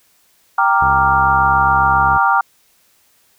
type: chord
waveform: sine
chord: G minor seventh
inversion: none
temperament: equal with one note detuned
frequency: 784 / 932.3 / 1178.7 / 1396.9 Hz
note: G5 / Bb5 / D6 / F6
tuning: 0 / 0 / +6 / 0 cents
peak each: -16 dBFS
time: 0.58-2.41 s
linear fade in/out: 5 ms
type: harmonic tone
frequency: 67.3 Hz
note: C2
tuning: 49 cents sharp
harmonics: 1 / 2 / 3 / 4 / 5 / 6 / 7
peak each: -24 / -26 / -33 / -39 / -38 / -41 / -38 dBFS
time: 0.81-2.18 s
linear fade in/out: 10 ms
effects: white hiss -56 dBFS RMS until 3.38 s